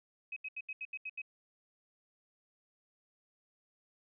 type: tone bursts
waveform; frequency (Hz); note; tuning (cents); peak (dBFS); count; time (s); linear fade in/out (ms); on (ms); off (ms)
sine; 2540; D#7; +35; -38; 8; 0.32-1.218; 5; 44; 78
effects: none